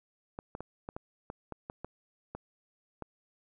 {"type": "clicks", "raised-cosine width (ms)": 1, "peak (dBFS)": -25, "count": 11, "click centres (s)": [0.389, 0.551, 0.606, 0.889, 0.965, 1.301, 1.523, 1.699, 1.846, 2.35, 3.023], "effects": []}